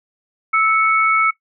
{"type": "tone pair together", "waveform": "sine", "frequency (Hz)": [1310, 2216], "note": ["E6", "C#7"], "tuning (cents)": [-11, -1], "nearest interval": "major sixth", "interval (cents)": 910, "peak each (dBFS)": [-14, -16], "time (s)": [0.53, 1.31], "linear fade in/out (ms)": 10, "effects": ["noise-tail reverb RT60 0.1 s tail -19 dB re dry"]}